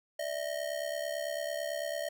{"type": "ring-modulated tone", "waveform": "square", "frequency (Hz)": 622.3, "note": "D#5", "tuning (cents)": 0, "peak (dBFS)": -31, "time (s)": [0.19, 2.09], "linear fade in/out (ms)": 5, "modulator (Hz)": 34.5, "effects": []}